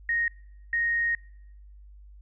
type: tone bursts at uneven times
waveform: sine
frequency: 1864.7 Hz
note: A#6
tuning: in tune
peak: -23 dBFS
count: 2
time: 0.09-0.28 / 0.73-1.15 s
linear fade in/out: 2 ms
effects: noise-tail reverb RT60 0.9 s tail -26 dB re dry + added 50 Hz sine -46 dBFS peak until 2.21 s